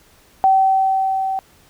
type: tone with level ramp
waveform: sine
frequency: 768 Hz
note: G5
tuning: 36 cents flat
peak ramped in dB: -9 to -19 dBFS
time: 0.44-1.39 s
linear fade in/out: 0 ms
effects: pink hiss -52 dBFS RMS until 1.69 s